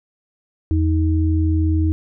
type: tone pair together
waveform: sine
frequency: 83.41 / 314.9 Hz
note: E2 / D#4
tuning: +21 / +21 cents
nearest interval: octave + major seventh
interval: 2300 cents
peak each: -15 / -21 dBFS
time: 0.71-1.92 s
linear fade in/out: 0 ms
effects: none